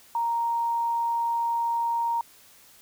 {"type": "tone", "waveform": "sine", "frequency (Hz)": 932.3, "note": "A#5", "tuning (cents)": 0, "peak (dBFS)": -23, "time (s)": [0.15, 2.21], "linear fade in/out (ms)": 2, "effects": ["white hiss -54 dBFS RMS until 2.81 s"]}